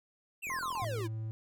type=exponential sweep; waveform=square; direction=down; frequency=2794 to 311.1 Hz; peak=-37 dBFS; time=0.42-1.08 s; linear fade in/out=20 ms
type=click train; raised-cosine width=2 ms; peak=-38 dBFS; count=24; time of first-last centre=0.47-1.009 s; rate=42.7 Hz
type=tone bursts; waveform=sine; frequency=1049 Hz; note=C6; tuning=4 cents sharp; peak=-35 dBFS; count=3; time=0.5-0.845 s; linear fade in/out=0 ms; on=91 ms; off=36 ms
type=tone; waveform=triangle; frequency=110.5 Hz; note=A2; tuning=8 cents sharp; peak=-33 dBFS; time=0.82-1.31 s; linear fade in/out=0 ms
effects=none